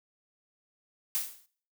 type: noise with exponential decay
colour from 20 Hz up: blue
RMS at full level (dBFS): -27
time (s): 1.15-1.46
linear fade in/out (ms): 0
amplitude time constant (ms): 67
effects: noise-tail reverb RT60 0.5 s tail -19 dB re dry